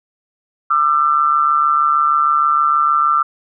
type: tone pair together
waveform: sine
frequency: 1195.6 / 1342 Hz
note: D6 / E6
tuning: +31 / +31 cents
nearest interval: major second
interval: 200 cents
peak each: -14 dBFS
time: 0.7-3.23 s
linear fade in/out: 10 ms
effects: none